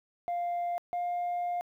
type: tone pair in turn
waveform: sine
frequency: 698.5 / 705.4 Hz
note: F5 / F5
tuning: 0 / +17 cents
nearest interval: unison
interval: 17 cents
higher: second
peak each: -27 dBFS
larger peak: neither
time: 0.28-0.78 / 0.93-1.61 s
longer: second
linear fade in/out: 0 ms
effects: tanh soft clip ceiling -28 dBFS + 11-bit